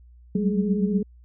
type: tone cluster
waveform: sine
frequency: 186.8 / 195 / 211.3 / 420.8 Hz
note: F#3 / G3 / G#3 / G#4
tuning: +17 / -9 / +30 / +23 cents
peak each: -26 / -23 / -27 / -29 dBFS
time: 0.35-1.03 s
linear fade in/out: 5 ms
effects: added 60 Hz sine -47 dBFS peak until 1.24 s